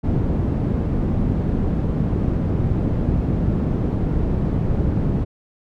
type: low-pass noise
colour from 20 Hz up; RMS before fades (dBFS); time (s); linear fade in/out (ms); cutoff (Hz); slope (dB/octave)
white; -20; 0.03-5.25; 20; 190; 12
effects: none